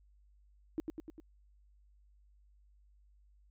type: tone with echo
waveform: sine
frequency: 318.1 Hz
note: D#4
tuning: 38 cents sharp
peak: -31 dBFS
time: 0.78-0.8 s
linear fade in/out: 0 ms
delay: 100 ms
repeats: 4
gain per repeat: -4 dB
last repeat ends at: 1.2 s
effects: added 50 Hz sine -62 dBFS peak until 3.5 s